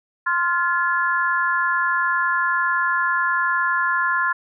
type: chord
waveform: sine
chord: F major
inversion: second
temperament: equal with one note detuned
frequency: 1046.5 / 1396.9 / 1714.8 Hz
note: C6 / F6 / A6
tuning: 0 / 0 / -45 cents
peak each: -22 dBFS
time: 0.26-4.33 s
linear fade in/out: 10 ms
effects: none